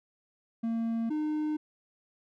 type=tone pair in turn; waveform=triangle; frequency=228.5 / 305 Hz; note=A#3 / D#4; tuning=-34 / -34 cents; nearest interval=perfect fourth; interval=500 cents; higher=second; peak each=-26 dBFS; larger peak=neither; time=0.63-1.1 / 1.1-1.57 s; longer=neither; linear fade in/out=10 ms; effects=none